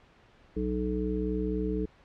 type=harmonic tone; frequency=61.9 Hz; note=B1; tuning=5 cents sharp; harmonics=1 / 3 / 5 / 7; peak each=-33 / -33 / -33 / -33 dBFS; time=0.56-1.86 s; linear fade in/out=10 ms; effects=pink hiss -59 dBFS RMS until 2.04 s + low-pass 3000 Hz 12 dB/octave